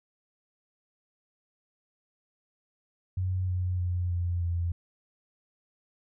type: tone with pitch steps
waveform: sine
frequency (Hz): 92.5 / 90.81 / 89.14 / 87.51 / 85.91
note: F#2 / F#2 / F2 / F2 / F2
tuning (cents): 0 / -32 / +36 / +4 / -28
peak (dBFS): -26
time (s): 3.17-4.72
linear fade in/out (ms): 5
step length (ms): 310
effects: none